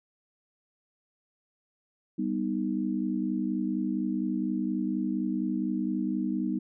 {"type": "chord", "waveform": "sine", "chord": "G augmented", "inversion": "none", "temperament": "equal", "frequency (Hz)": [196, 246.9, 311.1], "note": ["G3", "B3", "D#4"], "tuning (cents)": [0, 0, 0], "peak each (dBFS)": -31, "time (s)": [2.18, 6.59], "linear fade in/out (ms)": 10, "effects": []}